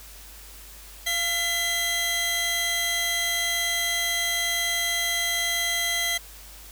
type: tone cluster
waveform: sawtooth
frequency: 691 / 2012 / 3230 Hz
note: F5 / B6 / G#7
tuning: -19 / +32 / -49 cents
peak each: -31 / -22 / -25 dBFS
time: 1.06-6.18 s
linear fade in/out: 10 ms
effects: added 50 Hz sine -46 dBFS peak until 6.71 s + white hiss -46 dBFS RMS until 6.71 s